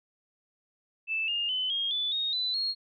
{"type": "tone with pitch steps", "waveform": "sine", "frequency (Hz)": [2637, 2826, 3029, 3247, 3480, 3729, 3997, 4284], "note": ["E7", "F7", "F#7", "G#7", "A7", "A#7", "B7", "C8"], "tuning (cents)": [0, 20, 40, -40, -20, 0, 20, 40], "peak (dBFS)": -27, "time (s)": [1.07, 2.75], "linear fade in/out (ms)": 50, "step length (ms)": 210, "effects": []}